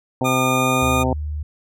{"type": "harmonic tone", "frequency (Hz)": 128.7, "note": "C3", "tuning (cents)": -28, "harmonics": [1, 2, 3, 4, 5, 6, 7], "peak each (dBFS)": [-24, -22, -28, -25, -28, -27, -28], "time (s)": [0.21, 1.13], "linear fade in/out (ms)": 2}
{"type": "tone with pitch glide", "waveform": "25% pulse", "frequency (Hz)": [1214, 1222.4], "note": ["D#6", "D#6"], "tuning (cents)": [-43, -31], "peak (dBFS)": -16, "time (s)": [0.24, 1.04], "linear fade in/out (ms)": 20, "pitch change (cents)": 12, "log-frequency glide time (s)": [0.51, 0.89]}
{"type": "tone", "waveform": "sine", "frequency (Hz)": 75.2, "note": "D2", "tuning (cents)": 42, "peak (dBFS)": -23, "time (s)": [0.82, 1.43], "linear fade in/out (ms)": 5}
{"effects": []}